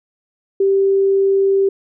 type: tone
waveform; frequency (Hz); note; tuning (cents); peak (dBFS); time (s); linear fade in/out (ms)
sine; 390.9; G4; -5; -11; 0.6-1.69; 5
effects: none